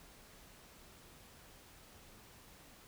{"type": "silence", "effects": ["pink hiss -59 dBFS RMS until 2.87 s"]}